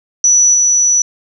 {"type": "tone with level steps", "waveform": "sine", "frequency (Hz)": 5920, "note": "F#8", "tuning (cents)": 0, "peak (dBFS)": [-6, -8], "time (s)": [0.24, 1.02], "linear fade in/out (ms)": 2, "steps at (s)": 0.54, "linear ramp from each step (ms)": 2, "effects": []}